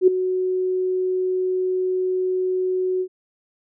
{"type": "tone with ADSR envelope", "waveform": "sine", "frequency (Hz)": 370, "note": "F#4", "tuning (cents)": 0, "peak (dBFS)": -7, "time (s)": [0.01, 3.08], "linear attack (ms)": 65, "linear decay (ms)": 7, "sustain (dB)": -12, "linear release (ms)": 71, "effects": []}